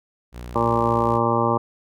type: tone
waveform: sawtooth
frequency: 60.5 Hz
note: B1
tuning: 35 cents flat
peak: -29 dBFS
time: 0.32-1.2 s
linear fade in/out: 50 ms
type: harmonic tone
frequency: 116.54 Hz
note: A#2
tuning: in tune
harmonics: 1 / 2 / 3 / 4 / 5 / 7 / 8 / 9 / 10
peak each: -26 / -26 / -26 / -26 / -26 / -26 / -26 / -26 / -26 dBFS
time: 0.55-1.58 s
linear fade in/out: 10 ms
effects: none